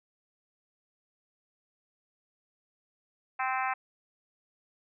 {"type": "harmonic tone", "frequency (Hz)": 260, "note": "C4", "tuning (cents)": -11, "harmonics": [3, 4, 5, 6, 7, 8, 9, 10], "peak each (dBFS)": [-32, -34, -36, -38, -39, -40, -41, -42], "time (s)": [3.39, 3.74], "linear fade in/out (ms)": 10, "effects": []}